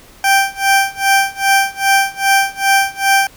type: tone with tremolo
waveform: 20% pulse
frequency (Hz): 784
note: G5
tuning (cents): 0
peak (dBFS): -3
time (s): 0.24-3.27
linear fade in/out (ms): 2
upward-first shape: sine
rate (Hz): 2.5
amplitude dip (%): 95
effects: pink hiss -43 dBFS RMS until 3.36 s